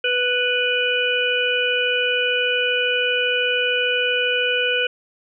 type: harmonic tone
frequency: 493.9 Hz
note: B4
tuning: in tune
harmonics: 1 / 3 / 5 / 6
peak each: -23 / -23 / -23 / -23 dBFS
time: 0.04-4.87 s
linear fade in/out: 5 ms
effects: none